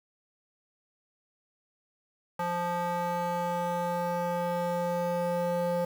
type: tone with band-pass filter sweep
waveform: square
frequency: 174.61 Hz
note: F3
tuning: in tune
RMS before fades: -30 dBFS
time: 2.39-5.85 s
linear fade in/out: 5 ms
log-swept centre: 920 to 590 Hz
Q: 2
effects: 8-bit